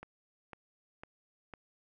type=click train; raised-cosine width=0.5 ms; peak=-30 dBFS; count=4; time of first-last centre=0.03-1.538 s; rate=1.99 Hz; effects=none